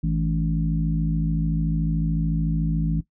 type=harmonic tone with a mistuned harmonic; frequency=53.7 Hz; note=A1; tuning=41 cents flat; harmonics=1 / 3 / 4 / 5; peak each=-25 / -22 / -31 / -31 dBFS; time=0.03-3.01 s; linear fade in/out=10 ms; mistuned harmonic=5; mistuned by=+83 cents; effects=noise-tail reverb RT60 0.1 s tail -17 dB re dry